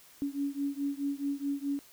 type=beating tone pair; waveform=sine; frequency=279.7 / 284.4 Hz; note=C#4 / C#4; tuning=+16 / +45 cents; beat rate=4.7 Hz; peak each=-33 / -34 dBFS; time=0.22-1.79 s; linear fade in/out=0 ms; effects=white hiss -57 dBFS RMS until 1.92 s